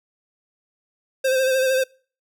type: tone with vibrato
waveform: square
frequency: 523.3 Hz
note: C5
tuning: in tune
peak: -18 dBFS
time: 1.24-1.84 s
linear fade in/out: 10 ms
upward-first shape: sine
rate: 13 Hz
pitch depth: 34 cents each way
effects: noise-tail reverb RT60 0.4 s tail -25 dB re dry